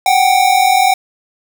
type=tone pair together; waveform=square; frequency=743.6 / 784 Hz; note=F#5 / G5; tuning=+8 / 0 cents; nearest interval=minor second; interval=92 cents; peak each=-12 dBFS; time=0.06-0.94 s; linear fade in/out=2 ms; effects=none